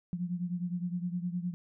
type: beating tone pair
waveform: sine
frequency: 174.61 / 184.31 Hz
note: F3 / F#3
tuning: 0 / -6 cents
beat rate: 9.7 Hz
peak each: -33 / -37 dBFS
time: 0.13-1.54 s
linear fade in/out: 0 ms
effects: none